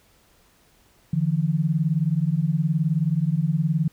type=beating tone pair; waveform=sine; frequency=149.2 / 168.2 Hz; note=D3 / E3; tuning=+28 / +35 cents; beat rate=19 Hz; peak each=-22 dBFS; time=1.13-3.88 s; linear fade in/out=5 ms; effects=pink hiss -59 dBFS RMS until 3.92 s